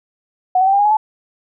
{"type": "tone with pitch steps", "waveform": "sine", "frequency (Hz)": [738, 757.9, 778.3, 799.2, 820.8, 842.9, 865.6], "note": ["F#5", "F#5", "G5", "G5", "G#5", "G#5", "A5"], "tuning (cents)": [-5, 41, -13, 33, -21, 25, -29], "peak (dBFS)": -10, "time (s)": [0.55, 0.97], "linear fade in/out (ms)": 5, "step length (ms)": 60, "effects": []}